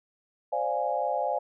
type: chord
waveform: sine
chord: D half-diminished seventh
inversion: third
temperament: equal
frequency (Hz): 523.3 / 587.3 / 698.5 / 830.6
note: C5 / D5 / F5 / Ab5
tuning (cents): 0 / 0 / 0 / 0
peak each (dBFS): -32 / -31 / -31 / -30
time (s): 0.52-1.39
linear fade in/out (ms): 10
effects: none